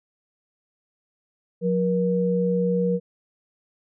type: tone pair together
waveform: sine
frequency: 180 / 476.9 Hz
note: F#3 / A#4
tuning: -47 / +39 cents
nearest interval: octave + perfect fourth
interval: 1686 cents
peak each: -22 dBFS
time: 1.61-3 s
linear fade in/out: 50 ms
effects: none